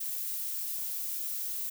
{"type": "noise", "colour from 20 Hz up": "violet", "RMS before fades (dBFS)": -35, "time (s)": [0, 1.7], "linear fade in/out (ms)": 10, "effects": []}